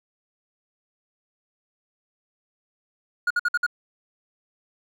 triangle tone bursts, 1437 Hz, F6, 49 cents sharp, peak -17 dBFS, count 5, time 3.27-3.665 s, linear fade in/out 5 ms, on 35 ms, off 55 ms, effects none

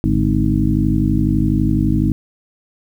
harmonic tone with a mistuned harmonic, 52 Hz, G#1, 3 cents sharp, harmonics 1 / 2 / 3 / 4 / 5 / 6, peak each -20 / -20 / -20 / -20 / -20 / -20 dBFS, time 0.04-2.12 s, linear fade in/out 0 ms, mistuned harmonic 3, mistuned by -110 cents, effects 8-bit

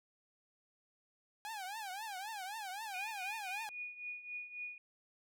sawtooth tone with vibrato, 813 Hz, G#5, 37 cents flat, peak -38 dBFS, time 1.45-3.69 s, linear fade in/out 0 ms, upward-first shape triangle, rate 3.8 Hz, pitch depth 210 cents each way
sine tone with tremolo, 2457 Hz, D#7, 22 cents flat, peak -39 dBFS, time 2.94-4.78 s, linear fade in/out 2 ms, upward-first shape triangle, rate 3.7 Hz, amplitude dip 80%
effects none

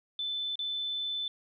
sine tone with dropouts, 3518 Hz, A7, 1 cent flat, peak -31 dBFS, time 0.19-1.28 s, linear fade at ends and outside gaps 2 ms, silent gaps 0.556-0.591 s, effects none

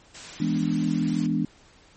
white noise, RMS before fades -40 dBFS, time 0.14-1.27 s, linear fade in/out 10 ms
sine chord, E dominant seventh, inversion none, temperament equal, 164.81 / 207.7 / 246.9 / 293.7 Hz, E3 / G#3 / B3 / D4, 0 / 0 / 0 / 0 cents, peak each -27 dBFS, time 0.4-1.45 s, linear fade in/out 5 ms
effects pink hiss -55 dBFS RMS until 1.96 s + MP3 32 kbps

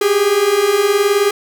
45% pulse beating tone pair, 391.4 / 410.4 Hz, G4 / G#4, -3 / -21 cents, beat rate 19 Hz, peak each -17 / -13 dBFS, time 0.01-1.31 s, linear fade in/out 5 ms, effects none

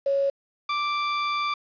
sine / sawtooth tone pair in turn, 554 / 1173.9 Hz, C#5 / D6, -1 / -1 cents, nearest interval octave + minor second, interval 1300 cents, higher second, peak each -20 dBFS, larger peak neither, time 0.06-0.3 / 0.69-1.54 s, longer second, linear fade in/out 5 ms, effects resampled to 11025 Hz + 8-bit

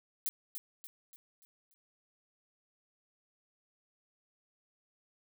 violet noise with echo, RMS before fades -34 dBFS, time 0.26-0.29 s, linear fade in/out 0 ms, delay 290 ms, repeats 5, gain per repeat -7 dB, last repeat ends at 1.74 s, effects none

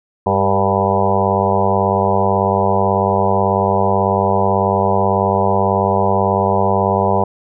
harmonic tone with a mistuned harmonic, 98.2 Hz, G2, 4 cents sharp, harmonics 1 / 2 / 4 / 5 / 6 / 7 / 8 / 9 / 10, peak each -21 / -21 / -21 / -21 / -21 / -21 / -21 / -21 / -21 dBFS, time 0.26-7.24 s, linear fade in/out 5 ms, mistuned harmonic 5, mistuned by -28 cents, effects none

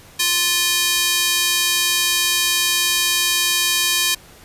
square tone with high-pass filter, 350 Hz, F4, 4 cents sharp, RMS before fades -18 dBFS, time 0.19-4.15 s, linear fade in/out 10 ms, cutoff 3100 Hz, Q 0.82, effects pink hiss -45 dBFS RMS until 4.44 s + resampled to 32000 Hz

